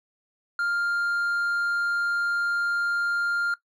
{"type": "tone with hard clipping", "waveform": "sine", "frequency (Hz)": 1400, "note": "F6", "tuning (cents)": 4, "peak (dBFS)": -24, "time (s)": [0.59, 3.54], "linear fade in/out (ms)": 2, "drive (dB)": 3, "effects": ["noise-tail reverb RT60 0.1 s tail -17 dB re dry"]}